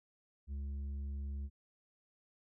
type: tone with tanh clipping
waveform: sine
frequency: 69.9 Hz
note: C#2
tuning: 15 cents sharp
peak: -39 dBFS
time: 0.47-1.5 s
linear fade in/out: 50 ms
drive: 6 dB
effects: none